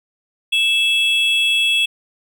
triangle tone pair together, 2637 / 3341 Hz, E7 / G#7, 0 / +10 cents, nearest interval major third, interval 410 cents, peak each -15 dBFS, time 0.52-1.86 s, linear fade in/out 10 ms, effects none

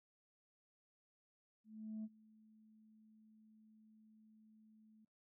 sine tone with ADSR envelope, 217.4 Hz, A3, 21 cents flat, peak -40 dBFS, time 1.64-5.05 s, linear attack 400 ms, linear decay 43 ms, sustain -24 dB, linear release 5 ms, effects noise-tail reverb RT60 0.1 s tail -18 dB re dry + tanh soft clip ceiling -40 dBFS

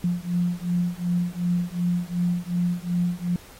sine beating tone pair, 174.61 / 177.31 Hz, F3 / F3, 0 / +27 cents, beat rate 2.7 Hz, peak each -25 dBFS, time 0.04-3.36 s, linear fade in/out 2 ms, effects pink hiss -48 dBFS RMS until 3.59 s + AAC 48 kbps

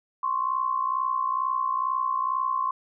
sine tone pair together, 1046 / 1108.2 Hz, C6 / C#6, -1 / -1 cents, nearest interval minor second, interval 100 cents, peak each -25 / -28 dBFS, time 0.23-2.71 s, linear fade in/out 5 ms, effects none

